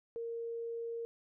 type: tone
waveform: sine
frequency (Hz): 463.4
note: A#4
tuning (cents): -10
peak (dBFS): -37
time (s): 0.16-1.05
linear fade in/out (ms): 0
effects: none